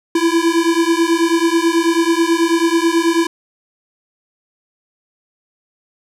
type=beating tone pair; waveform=square; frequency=329.6 / 338.8 Hz; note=E4 / E4; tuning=0 / +48 cents; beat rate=9.2 Hz; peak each=-16 dBFS; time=0.15-3.27 s; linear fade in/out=5 ms; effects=low-pass 10000 Hz 12 dB/octave + 8-bit